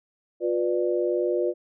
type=chord; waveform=sine; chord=B diminished; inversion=second; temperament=just; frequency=355.6 / 493.9 / 592.7 Hz; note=F4 / B4 / D5; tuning=+31 / 0 / +16 cents; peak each=-24 / -27 / -28 dBFS; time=0.4-1.54 s; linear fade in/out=50 ms; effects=none